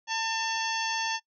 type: harmonic tone with a mistuned harmonic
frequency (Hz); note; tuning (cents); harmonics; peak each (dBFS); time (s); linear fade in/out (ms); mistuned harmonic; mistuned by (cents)
898; A5; +35; 1 / 2 / 3 / 4 / 5 / 6 / 7; -31 / -34 / -36 / -37 / -38 / -39 / -39; 0.07-1.2; 50; 4; -110
effects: noise-tail reverb RT60 0.1 s tail -22 dB re dry